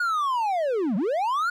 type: linear two-way sweep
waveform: triangle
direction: down then up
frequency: 1461 to 174.61 to 1461 Hz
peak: -20 dBFS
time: 0-1.5 s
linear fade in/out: 5 ms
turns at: 0.96 s
effects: none